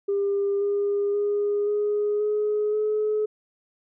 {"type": "tone with pitch steps", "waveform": "sine", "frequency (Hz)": [400.2, 405.3, 410.5, 415.8, 421.1, 426.5], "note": ["G4", "G#4", "G#4", "G#4", "G#4", "G#4"], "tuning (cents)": [36, -42, -20, 2, 24, 46], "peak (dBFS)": -20, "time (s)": [0.08, 3.26], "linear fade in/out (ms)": 10, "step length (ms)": 530, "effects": ["tanh soft clip ceiling -17 dBFS"]}